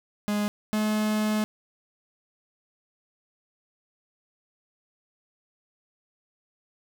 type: tone pair in turn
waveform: 45% pulse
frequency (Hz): 207.7 / 213.8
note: G#3 / A3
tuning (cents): 0 / -49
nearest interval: minor second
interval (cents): 51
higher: second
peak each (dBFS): -24 / -23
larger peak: second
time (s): 0.28-0.48 / 0.73-1.44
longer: second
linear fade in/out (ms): 0
effects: none